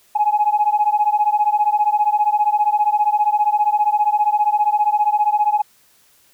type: beating tone pair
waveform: sine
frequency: 832 / 847 Hz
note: G#5 / G#5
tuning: +3 / +34 cents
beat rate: 15 Hz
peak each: -16 dBFS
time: 0.15-5.62 s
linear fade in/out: 10 ms
effects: tanh soft clip ceiling -7 dBFS + white hiss -55 dBFS RMS until 6.33 s